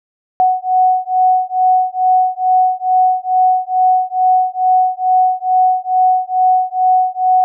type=beating tone pair; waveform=sine; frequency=740 / 742.3 Hz; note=F#5 / F#5; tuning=0 / +5 cents; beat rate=2.3 Hz; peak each=-13 dBFS; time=0.4-7.44 s; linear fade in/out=0 ms; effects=none